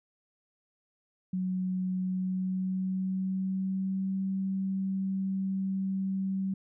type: tone with pitch glide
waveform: sine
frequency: 185 to 191.97 Hz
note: F#3 to G3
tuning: 0 to -36 cents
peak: -28 dBFS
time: 1.33-6.54 s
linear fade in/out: 5 ms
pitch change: +64 cents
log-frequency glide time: 1.98-4.21 s
effects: none